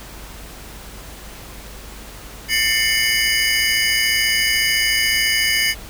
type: tone cluster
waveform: square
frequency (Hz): 1787 / 2105 / 2219 / 2967 / 4899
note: A6 / C7 / C#7 / F#7 / D#8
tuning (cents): +26 / +10 / +1 / +4 / -28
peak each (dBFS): -23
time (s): 2.48-5.75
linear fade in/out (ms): 50
effects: added 50 Hz sine -38 dBFS peak until 5.89 s + pink hiss -38 dBFS RMS until 5.89 s